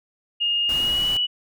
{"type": "tone with pitch glide", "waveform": "sine", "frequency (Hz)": [2841, 2945], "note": ["F7", "F#7"], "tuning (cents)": [29, -9], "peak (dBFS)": -19, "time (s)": [0.4, 1.27], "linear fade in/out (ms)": 20, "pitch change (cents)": 62, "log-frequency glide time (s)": [0.71, 1.07]}
{"type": "noise", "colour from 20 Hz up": "pink", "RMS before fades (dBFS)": -34, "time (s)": [0.69, 1.17], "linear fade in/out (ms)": 2}
{"effects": []}